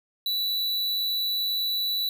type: tone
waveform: square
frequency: 3951 Hz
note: B7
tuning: in tune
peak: -25 dBFS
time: 0.26-2.09 s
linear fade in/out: 2 ms
effects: none